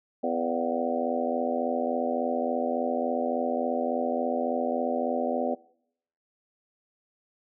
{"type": "harmonic tone with a mistuned harmonic", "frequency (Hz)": 83.5, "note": "E2", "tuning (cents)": 23, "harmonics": [3, 4, 5, 6, 7, 8, 9], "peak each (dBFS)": [-31, -37, -35, -32, -30, -35, -33], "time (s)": [0.23, 5.55], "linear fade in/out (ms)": 10, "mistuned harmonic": 8, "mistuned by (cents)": 73, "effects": ["noise-tail reverb RT60 0.7 s tail -23 dB re dry"]}